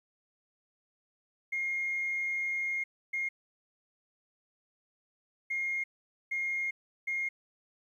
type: tone bursts at uneven times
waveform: sine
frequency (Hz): 2136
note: C7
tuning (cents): +35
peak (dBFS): -29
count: 5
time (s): 1.52-2.84 / 3.13-3.29 / 5.5-5.84 / 6.31-6.71 / 7.07-7.29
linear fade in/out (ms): 10
effects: tanh soft clip ceiling -25 dBFS + 11-bit